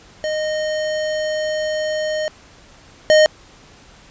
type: tone pair in turn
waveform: square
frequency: 617 / 617 Hz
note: D#5 / D#5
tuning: -15 / -15 cents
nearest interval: unison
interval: 0 cents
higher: neither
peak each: -20 / -9 dBFS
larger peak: second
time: 0.24-2.28 / 3.1-3.26 s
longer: first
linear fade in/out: 0 ms
effects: pink hiss -46 dBFS RMS until 4.1 s + resampled to 16000 Hz